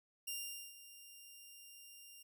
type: tone with ADSR envelope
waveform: 10% pulse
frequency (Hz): 2794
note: F7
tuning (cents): 0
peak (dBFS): -31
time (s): 0.27-2.23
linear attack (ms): 10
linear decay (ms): 450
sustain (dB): -15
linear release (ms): 10
effects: none